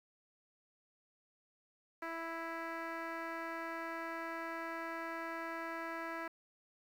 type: tone with low-pass filter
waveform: 10% pulse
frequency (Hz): 330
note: E4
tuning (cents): +2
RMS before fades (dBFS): -42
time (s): 2.02-6.28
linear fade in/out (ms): 5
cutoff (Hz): 2000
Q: 1.3
effects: 10-bit